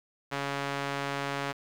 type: tone with band-pass filter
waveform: sawtooth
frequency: 140 Hz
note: C#3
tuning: 18 cents sharp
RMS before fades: -33 dBFS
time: 0.31-1.53 s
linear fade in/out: 20 ms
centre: 1600 Hz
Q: 0.57
effects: 9-bit